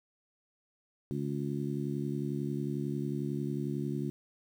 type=harmonic tone; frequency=71.1 Hz; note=C#2; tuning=45 cents sharp; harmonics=2 / 3 / 4 / 5; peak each=-35 / -37 / -38 / -39 dBFS; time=1.11-4.1 s; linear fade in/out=0 ms; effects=10-bit